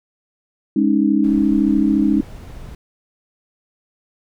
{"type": "chord", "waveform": "sine", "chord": "Ab suspended fourth", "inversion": "none", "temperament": "equal", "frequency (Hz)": [207.7, 277.2, 311.1], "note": ["Ab3", "Db4", "Eb4"], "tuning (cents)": [0, 0, 0], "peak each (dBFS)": -17, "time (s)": [0.76, 2.21], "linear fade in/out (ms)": 5}
{"type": "noise", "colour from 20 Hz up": "brown", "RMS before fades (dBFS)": -34, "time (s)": [1.24, 2.75], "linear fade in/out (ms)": 2}
{"effects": []}